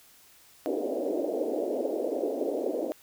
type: band-pass noise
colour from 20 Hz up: white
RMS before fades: -30 dBFS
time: 0.66-2.92 s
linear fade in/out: 0 ms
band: 270 to 620 Hz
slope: 48 dB/octave
effects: white hiss -57 dBFS RMS until 3.02 s